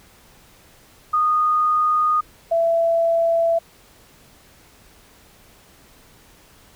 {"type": "tone pair in turn", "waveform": "sine", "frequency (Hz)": [1233, 667.7], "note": ["D#6", "E5"], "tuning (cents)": [-16, 22], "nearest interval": "major seventh", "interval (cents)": 1062, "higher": "first", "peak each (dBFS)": -15, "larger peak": "neither", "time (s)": [[1.13, 2.21], [2.51, 3.59]], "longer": "neither", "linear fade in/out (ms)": 10, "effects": ["pink hiss -51 dBFS RMS until 6.75 s"]}